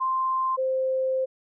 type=tone pair in turn; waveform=sine; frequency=1046 / 523 Hz; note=C6 / C5; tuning=-1 / -1 cents; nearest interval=octave; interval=1200 cents; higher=first; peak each=-22 dBFS; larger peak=neither; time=0-0.57 / 0.57-1.26 s; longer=second; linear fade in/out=20 ms; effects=none